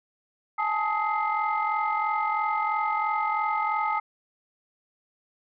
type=tone cluster; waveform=sine; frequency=839 / 882 / 1262 / 2086 Hz; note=G#5 / A5 / D#6 / C7; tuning=+17 / +4 / +24 / -6 cents; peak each=-29 / -28 / -27 / -33 dBFS; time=0.58-4 s; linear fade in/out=10 ms; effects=tanh soft clip ceiling -14 dBFS